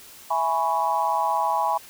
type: chord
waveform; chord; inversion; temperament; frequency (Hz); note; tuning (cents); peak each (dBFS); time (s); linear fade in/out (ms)
sine; C# minor seventh; first; equal; 659.3 / 830.6 / 987.8 / 1108.7; E5 / G#5 / B5 / C#6; 0 / 0 / 0 / 0; -29 / -24 / -24 / -29; 0.3-1.78; 10
effects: white hiss -46 dBFS RMS until 1.89 s